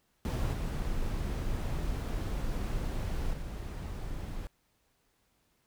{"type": "noise with level steps", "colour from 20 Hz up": "brown", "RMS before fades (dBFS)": [-30, -33, -38], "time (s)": [0.25, 4.47], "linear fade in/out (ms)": 0, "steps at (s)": [0.53, 3.33], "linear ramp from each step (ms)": 5, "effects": ["pink hiss -73 dBFS RMS until 5.66 s"]}